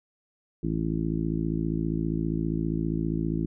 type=harmonic tone; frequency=55 Hz; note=A1; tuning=in tune; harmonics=1 / 2 / 3 / 4 / 5 / 6 / 7; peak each=-34 / -38 / -29 / -34 / -32 / -32 / -42 dBFS; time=0.63-3.46 s; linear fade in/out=5 ms; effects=none